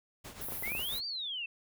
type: noise with tremolo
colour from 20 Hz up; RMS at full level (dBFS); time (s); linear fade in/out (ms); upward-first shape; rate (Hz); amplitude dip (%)
pink; -45; 0.24-1.01; 10; triangle; 7.5; 70
type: high-pass noise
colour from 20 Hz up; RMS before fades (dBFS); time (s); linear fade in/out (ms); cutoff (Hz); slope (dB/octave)
white; -40; 0.41-0.99; 5; 10000; 96
type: clicks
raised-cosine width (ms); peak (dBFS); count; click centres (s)
1; -29; 7; 0.486 / 0.522 / 0.625 / 0.678 / 0.719 / 0.751 / 0.794
type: exponential two-way sweep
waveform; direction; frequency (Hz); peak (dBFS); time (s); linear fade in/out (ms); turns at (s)
sine; up then down; 2000 to 4752 to 2622; -35; 0.63-1.46; 5; 1.06
effects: none